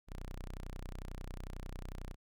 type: tone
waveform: sawtooth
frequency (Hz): 31.1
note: B0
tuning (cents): +13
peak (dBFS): -38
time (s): 0.07-2.16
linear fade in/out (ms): 50
effects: none